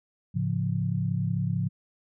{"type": "chord", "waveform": "sine", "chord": "A augmented", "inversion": "none", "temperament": "equal with one note detuned", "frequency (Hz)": [107.67, 138.59, 174.61], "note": ["A2", "C#3", "E#3"], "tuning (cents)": [-37, 0, 0], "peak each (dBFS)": -29, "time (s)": [0.34, 1.69], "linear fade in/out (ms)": 20, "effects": []}